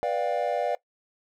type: chord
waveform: triangle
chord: G dominant seventh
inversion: first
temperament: just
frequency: 490 / 588 / 705.6 / 784 Hz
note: B4 / D5 / F5 / G5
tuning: -14 / +2 / +18 / 0 cents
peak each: -29 / -26 / -27 / -32 dBFS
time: 0.03-0.75 s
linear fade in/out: 0 ms
effects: noise-tail reverb RT60 0.1 s tail -19 dB re dry